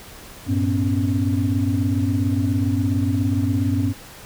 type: tone cluster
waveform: sine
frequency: 97.6 / 114.7 / 250.2 / 277.4 Hz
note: G2 / A#2 / B3 / C#4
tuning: -7 / -28 / +23 / +1 cents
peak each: -20 / -26 / -24 / -22 dBFS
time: 0.46-3.94 s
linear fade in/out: 50 ms
effects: tanh soft clip ceiling -9 dBFS + pink hiss -41 dBFS RMS until 4.25 s